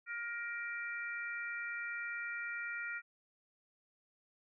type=harmonic tone; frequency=470.7 Hz; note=A#4; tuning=17 cents sharp; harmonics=3 / 4 / 5; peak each=-41 / -43 / -45 dBFS; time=0.06-3.02 s; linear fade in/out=50 ms; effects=none